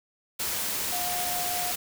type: tone in noise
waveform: sine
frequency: 715 Hz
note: F5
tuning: 41 cents sharp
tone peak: -32 dBFS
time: 0.92-1.72 s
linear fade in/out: 10 ms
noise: white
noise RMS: -30 dBFS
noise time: 0.39-1.76 s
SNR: -5 dB
effects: none